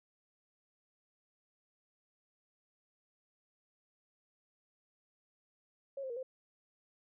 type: tone with pitch steps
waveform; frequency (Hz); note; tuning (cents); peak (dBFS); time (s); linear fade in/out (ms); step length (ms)
sine; 550 / 525 / 471.5 / 519; C#5 / C5 / A#4 / C5; -14 / +6 / +20 / -14; -38; 5.97-6.23; 5; 65
effects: none